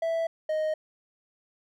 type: tone pair in turn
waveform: triangle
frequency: 659 / 622 Hz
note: E5 / D#5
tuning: -1 / -1 cents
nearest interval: minor second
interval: 100 cents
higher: first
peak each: -23 dBFS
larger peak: neither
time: 0.02-0.27 / 0.49-0.74 s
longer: neither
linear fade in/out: 5 ms
effects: none